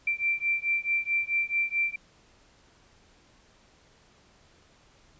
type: beating tone pair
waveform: sine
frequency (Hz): 2349 / 2353.6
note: D7 / D7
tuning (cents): 0 / +3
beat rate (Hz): 4.6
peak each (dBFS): -28 / -28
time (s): 0.07-1.96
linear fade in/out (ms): 5
effects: pink hiss -60 dBFS RMS until 5.19 s + resampled to 16000 Hz